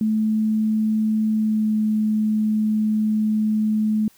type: tone with pitch glide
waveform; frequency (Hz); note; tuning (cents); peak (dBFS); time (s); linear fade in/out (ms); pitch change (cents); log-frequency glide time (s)
sine; 217.1 to 215.1; A3 to A3; -23 to -39; -17; 0.01-4.08; 2; -16; 1.33-1.76
effects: white hiss -55 dBFS RMS until 4.17 s